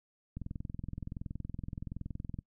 click train, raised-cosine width 5 ms, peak -27 dBFS, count 44, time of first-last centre 0.37-2.389 s, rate 21.3 Hz, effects noise-tail reverb RT60 0.1 s tail -23 dB re dry

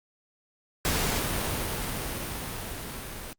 pink noise with level ramp, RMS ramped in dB -26 to -39 dBFS, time 0.85-3.33 s, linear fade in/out 0 ms, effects Opus 48 kbps

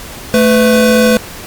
square tone pair together, 220 / 500.5 Hz, A3 / B4, 0 / +23 cents, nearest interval octave + major second, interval 1423 cents, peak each -10 dBFS, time 0.34-1.17 s, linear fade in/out 0 ms, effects pink hiss -29 dBFS RMS until 1.46 s + Opus 48 kbps

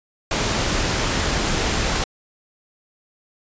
pink noise, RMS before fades -21 dBFS, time 0.31-2.04 s, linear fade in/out 2 ms, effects resampled to 16000 Hz

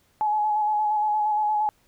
sine tone with vibrato, 847 Hz, G#5, 34 cents sharp, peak -20 dBFS, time 0.21-1.69 s, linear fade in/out 0 ms, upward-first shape square, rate 8.6 Hz, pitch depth 21 cents each way, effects pink hiss -64 dBFS RMS until 1.87 s

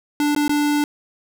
square tone with dropouts, 293.7 Hz, D4, in tune, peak -17 dBFS, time 0.2-0.84 s, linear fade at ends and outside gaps 1 ms, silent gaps 0.349-0.362 / 0.48-0.494 s, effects none

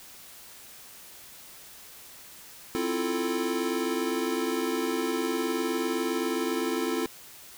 square chord, F major seventh, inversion second, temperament equal, 261.6 / 329.6 / 349.2 / 440 Hz, C4 / E4 / F4 / A4, 0 / 0 / 0 / 0 cents, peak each -33 dBFS, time 2.75-7.06 s, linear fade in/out 0 ms, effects white hiss -48 dBFS RMS until 7.57 s

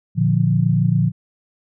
sine chord, Bb major, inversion none, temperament equal with one note detuned, 116.54 / 147.6 / 174.61 Hz, Bb2 / D3 / F3, 0 / +9 / 0 cents, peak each -18 dBFS, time 0.15-1.12 s, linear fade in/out 50 ms, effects none

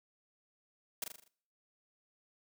white noise with echo, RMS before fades -37 dBFS, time 1.02-1.04 s, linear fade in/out 2 ms, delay 40 ms, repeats 6, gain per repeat -5 dB, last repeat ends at 1.28 s, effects noise-tail reverb RT60 0.6 s tail -24 dB re dry + high-pass 200 Hz 12 dB/octave

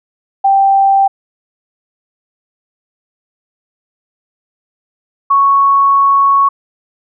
sine tone pair in turn, 784 / 1108.7 Hz, G5 / C#6, 0 / 0 cents, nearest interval tritone, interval 600 cents, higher second, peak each -6 dBFS, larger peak neither, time 0.44-1.08 / 5.3-6.49 s, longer second, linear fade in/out 10 ms, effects none

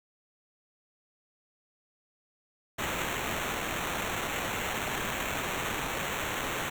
white noise with sample-and-hold, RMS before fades -33 dBFS, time 2.78-6.7 s, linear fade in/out 10 ms, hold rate 4900 Hz, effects none

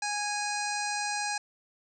harmonic tone, 827 Hz, G#5, 8 cents flat, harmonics 1 / 2 / 3 / 5 / 6 / 7 / 8 / 9 / 10, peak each -33 / -36 / -38 / -40 / -41 / -41 / -42 / -43 / -43 dBFS, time 0.02-1.38 s, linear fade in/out 5 ms, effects none

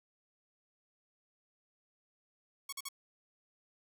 5% pulse tone bursts, 1108.7 Hz, C#6, in tune, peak -27 dBFS, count 3, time 2.69-2.888 s, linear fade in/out 5 ms, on 36 ms, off 45 ms, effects none

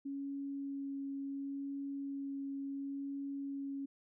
sine tone with vibrato, 277.2 Hz, C#4, in tune, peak -38 dBFS, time 0.05-3.86 s, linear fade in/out 10 ms, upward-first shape sine, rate 0.71 Hz, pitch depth 8 cents each way, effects none

